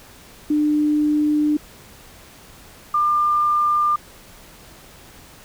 sine tone pair in turn, 299.5 / 1198 Hz, D4 / D6, +34 / +34 cents, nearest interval 2 octaves, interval 2400 cents, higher second, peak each -15 dBFS, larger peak neither, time 0.5-1.57 / 2.94-3.96 s, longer first, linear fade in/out 5 ms, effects pink hiss -45 dBFS RMS until 5.44 s

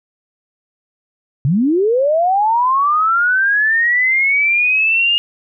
sine linear sweep, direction up, 123.47 to 2856 Hz, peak -11 dBFS, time 1.45-5.18 s, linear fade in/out 0 ms, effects none

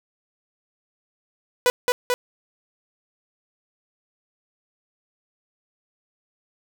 sawtooth tone with echo, 493.9 Hz, B4, in tune, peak -11 dBFS, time 1.66-1.7 s, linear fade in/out 0 ms, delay 220 ms, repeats 2, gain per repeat -2 dB, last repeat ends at 2.14 s, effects none

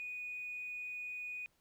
triangle tone, 2474 Hz, D#7, 10 cents flat, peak -37 dBFS, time 0-1.46 s, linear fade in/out 0 ms, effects tanh soft clip ceiling -38 dBFS + pink hiss -75 dBFS RMS until 1.6 s

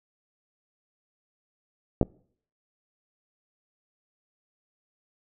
clicks, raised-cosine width 2 ms, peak -6 / -13 dBFS, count 2, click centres 2.013 / 2.029 s, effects noise-tail reverb RT60 0.6 s tail -26 dB re dry

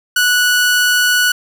sawtooth tone, 1474 Hz, F#6, 7 cents flat, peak -7 dBFS, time 0.16-1.32 s, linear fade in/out 5 ms, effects none

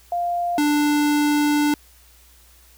sine / square tone pair in turn, 698.5 / 294.8 Hz, F5 / D4, 0 / +7 cents, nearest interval octave + minor third, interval 1493 cents, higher first, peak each -20 / -17 dBFS, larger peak second, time 0.12-0.58 / 0.58-1.74 s, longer second, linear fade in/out 2 ms, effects added 60 Hz sine -52 dBFS peak until 2.77 s + white hiss -53 dBFS RMS until 2.77 s

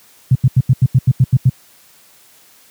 sine tone bursts, 127.9 Hz, C3, 39 cents flat, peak -5 dBFS, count 10, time 0.31-1.495 s, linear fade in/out 5 ms, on 42 ms, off 85 ms, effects white hiss -48 dBFS RMS until 2.7 s + high-pass 80 Hz 12 dB/octave

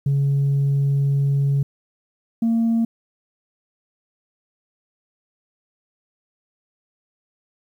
sine tone pair in turn, 139.6 / 228.9 Hz, C#3 / A#3, +13 / -31 cents, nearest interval major sixth, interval 856 cents, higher second, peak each -14 dBFS, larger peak neither, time 0.06-1.63 / 2.42-2.85 s, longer first, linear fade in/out 5 ms, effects tanh soft clip ceiling -14 dBFS + 9-bit

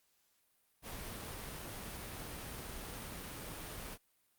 pink noise, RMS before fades -45 dBFS, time 0.82-3.98 s, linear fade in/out 50 ms, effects white hiss -75 dBFS RMS until 4.38 s + Opus 48 kbps

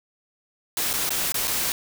white noise with dropouts, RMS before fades -25 dBFS, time 0.77-1.72 s, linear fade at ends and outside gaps 1 ms, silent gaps 0.931-0.937 / 1.093-1.105 / 1.321-1.343 / 1.473-1.478 s, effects none

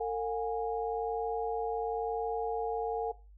sine tone cluster, 453 / 721 / 822 Hz, A#4 / F#5 / G#5, -50 / -45 / -18 cents, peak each -32 / -37 / -37 dBFS, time 0-3.12 s, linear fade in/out 10 ms, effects noise-tail reverb RT60 0.3 s tail -18 dB re dry + added 50 Hz sine -52 dBFS peak until 3.37 s

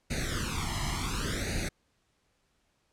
pink noise with flanger, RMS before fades -32 dBFS, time 0.1-1.69 s, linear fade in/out 10 ms, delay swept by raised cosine 0.46 to 0.99 ms, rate 0.69 Hz, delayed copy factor +0.95, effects pink hiss -73 dBFS RMS until 2.92 s + low-pass 9000 Hz 12 dB/octave

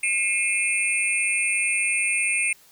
sine tone cluster, 2158 / 2427 / 2623 / 8980 Hz, C#7 / D#7 / E7 / C#9, -47 / -44 / -9 / +21 cents, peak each -26 dBFS, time 0.03-2.53 s, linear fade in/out 5 ms, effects white hiss -54 dBFS RMS until 2.71 s

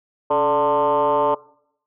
sine tone with frequency modulation, 740 Hz, F#5, in tune, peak -14 dBFS, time 0.3-1.35 s, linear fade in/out 10 ms, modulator 153 Hz, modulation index 2.2, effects noise-tail reverb RT60 0.7 s tail -22 dB re dry + tanh soft clip ceiling -11 dBFS

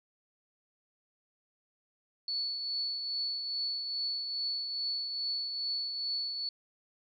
sine tone with tremolo, 4435 Hz, C#8, in tune, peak -30 dBFS, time 2.28-6.49 s, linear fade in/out 2 ms, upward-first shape triangle, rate 2.4 Hz, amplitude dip 45%, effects none

